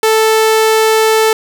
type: tone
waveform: sawtooth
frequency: 440 Hz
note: A4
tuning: in tune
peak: -4 dBFS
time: 0.03-1.33 s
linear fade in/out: 2 ms
effects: none